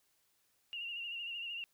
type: tone with vibrato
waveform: sine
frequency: 2794 Hz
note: F7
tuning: in tune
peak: -39 dBFS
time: 0.73-1.64 s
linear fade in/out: 0 ms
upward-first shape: sine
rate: 13 Hz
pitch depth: 50 cents each way
effects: white hiss -75 dBFS RMS until 1.73 s